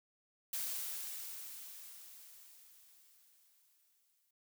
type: noise with exponential decay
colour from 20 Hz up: blue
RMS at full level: -38 dBFS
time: 0.53-4.31 s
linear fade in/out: 5 ms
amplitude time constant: 820 ms
effects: none